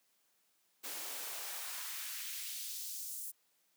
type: noise with high-pass filter sweep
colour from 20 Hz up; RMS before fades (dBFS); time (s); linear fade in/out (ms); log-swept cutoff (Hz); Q
white; -43; 0.83-3.32; 20; 260 to 9400; 1.1
effects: white hiss -75 dBFS RMS until 3.76 s + high-pass 150 Hz 12 dB/octave